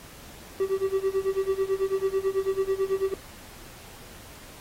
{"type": "tone with tremolo", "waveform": "triangle", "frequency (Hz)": 386, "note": "G4", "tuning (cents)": -27, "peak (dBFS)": -18, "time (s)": [0.6, 3.14], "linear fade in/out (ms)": 2, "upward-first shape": "sine", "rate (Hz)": 9.1, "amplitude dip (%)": 90, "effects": ["pink hiss -47 dBFS RMS until 4.6 s", "AAC 48 kbps"]}